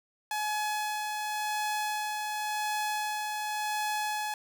sawtooth tone with tremolo, 847 Hz, G#5, 34 cents sharp, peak -25 dBFS, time 0.31-4.34 s, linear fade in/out 2 ms, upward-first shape sine, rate 0.91 Hz, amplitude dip 30%, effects none

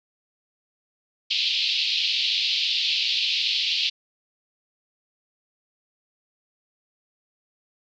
white band-pass noise, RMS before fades -24 dBFS, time 1.3-3.9 s, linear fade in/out 10 ms, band 2600 to 4500 Hz, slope 48 dB/octave, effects none

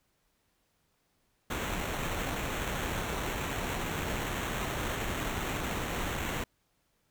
pink noise with sample-and-hold, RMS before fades -34 dBFS, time 1.5-6.44 s, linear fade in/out 5 ms, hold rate 4900 Hz, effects pink hiss -74 dBFS RMS until 7.1 s

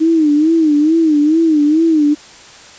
sine tone with vibrato, 311.1 Hz, D#4, in tune, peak -8 dBFS, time 0-2.15 s, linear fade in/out 20 ms, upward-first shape sine, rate 2.3 Hz, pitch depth 110 cents each way, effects white hiss -38 dBFS RMS until 2.78 s + resampled to 16000 Hz

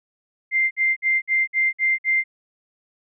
sine tone bursts, 2093 Hz, C7, in tune, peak -16 dBFS, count 7, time 0.51-2.24 s, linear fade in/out 50 ms, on 200 ms, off 55 ms, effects none

